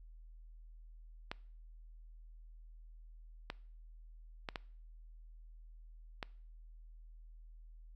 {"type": "clicks", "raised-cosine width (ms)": 0.3, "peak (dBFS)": -23, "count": 5, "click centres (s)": [1.315, 3.501, 4.488, 4.558, 6.228], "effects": ["noise-tail reverb RT60 0.5 s tail -23 dB re dry", "added 40 Hz sine -52 dBFS peak until 7.95 s"]}